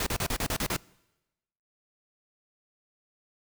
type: noise bursts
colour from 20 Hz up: pink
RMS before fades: -29 dBFS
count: 8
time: 0-0.765 s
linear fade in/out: 2 ms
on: 65 ms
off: 35 ms
effects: noise-tail reverb RT60 1.0 s tail -24 dB re dry